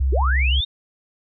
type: tone with vibrato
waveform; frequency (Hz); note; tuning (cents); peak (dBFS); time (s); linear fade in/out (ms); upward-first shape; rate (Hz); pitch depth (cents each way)
sine; 65.8; C2; +10; -16; 0-0.61; 10; sine; 5.8; 37
type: linear sweep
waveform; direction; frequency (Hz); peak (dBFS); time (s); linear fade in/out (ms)
sine; up; 304.5 to 3742; -21; 0.12-0.65; 10
effects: none